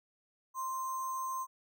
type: tone with sample-and-hold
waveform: sine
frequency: 1046.5 Hz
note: C6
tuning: in tune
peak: -34 dBFS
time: 0.54-1.47 s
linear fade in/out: 50 ms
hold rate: 7350 Hz
effects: none